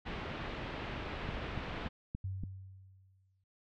pink low-pass noise, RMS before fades -41 dBFS, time 0.05-1.89 s, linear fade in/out 20 ms, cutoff 3300 Hz, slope 24 dB/octave
click train, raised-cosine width 5 ms, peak -26 dBFS, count 5, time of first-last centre 1.29-2.436 s, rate 3.49 Hz
sine tone with exponential decay, 95.2 Hz, F#2, 50 cents sharp, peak -34 dBFS, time 2.24-3.44 s, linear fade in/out 5 ms, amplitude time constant 260 ms
effects none

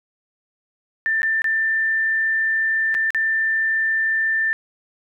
sine tone with dropouts, 1783 Hz, A6, 22 cents sharp, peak -17 dBFS, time 1.06-4.53 s, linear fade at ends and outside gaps 0 ms, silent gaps 1.219-1.231 / 1.419-1.443 / 2.943-2.949 / 3.105-3.147 s, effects none

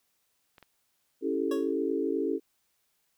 clicks, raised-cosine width 0.3 ms, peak -35 dBFS, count 2, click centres 0.582 / 0.627 s
sine chord, A dominant seventh, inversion first, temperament equal, 277.2 / 329.6 / 392 / 440 Hz, C#4 / E4 / G4 / A4, 0 / 0 / 0 / 0 cents, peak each -32 dBFS, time 1.21-2.4 s, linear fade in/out 50 ms
25% pulse tone with exponential decay, 554.4 Hz, C#5, in tune, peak -29 dBFS, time 1.51-1.74 s, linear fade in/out 5 ms, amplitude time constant 49 ms
effects white hiss -74 dBFS RMS until 3.17 s

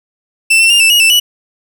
40% pulse tone with pitch steps, 2668 / 2697 / 2808 / 2654 / 2883 / 2661 / 2945 Hz, E7 / E7 / F7 / E7 / F#7 / E7 / F#7, +20 / +39 / +9 / +11 / -46 / +16 / -9 cents, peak -5 dBFS, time 0.5-1.2 s, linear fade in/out 10 ms, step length 100 ms, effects none

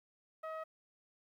sawtooth tone with low-pass filter, 636 Hz, D#5, 38 cents sharp, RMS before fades -43 dBFS, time 0.43-0.64 s, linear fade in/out 10 ms, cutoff 1400 Hz, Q 1.8, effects 12-bit

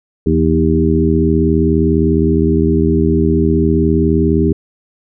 harmonic tone with a mistuned harmonic, 79.6 Hz, D#2, 40 cents sharp, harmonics 1 / 2 / 3 / 4 / 5, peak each -16 / -16 / -16 / -16 / -16 dBFS, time 0.26-4.53 s, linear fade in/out 5 ms, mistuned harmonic 2, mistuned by +50 cents, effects none

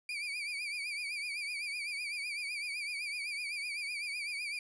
35% pulse tone with vibrato, 2349 Hz, D7, in tune, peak -34 dBFS, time 0.09-4.59 s, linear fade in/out 2 ms, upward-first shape triangle, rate 7.9 Hz, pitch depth 110 cents each way, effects resampled to 22050 Hz

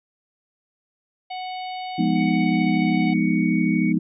harmonic tone, 740 Hz, F#5, in tune, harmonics 1 / 3 / 4 / 5 / 6, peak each -29 / -39 / -41 / -43 / -45 dBFS, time 1.3-3.14 s, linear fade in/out 10 ms
sine chord, F half-diminished seventh, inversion none, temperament equal, 174.61 / 207.7 / 246.9 / 311.1 Hz, F3 / Ab3 / Cb4 / Eb4, 0 / 0 / 0 / 0 cents, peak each -23 dBFS, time 1.98-3.99 s, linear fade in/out 10 ms
sine tone, 2235 Hz, C#7, 14 cents sharp, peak -29 dBFS, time 2.15-3.93 s, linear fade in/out 20 ms
effects none

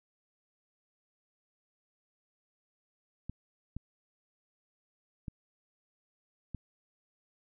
clicks, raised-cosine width 5 ms, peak -26 dBFS, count 4, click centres 3.296 / 3.766 / 5.282 / 6.547 s, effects none

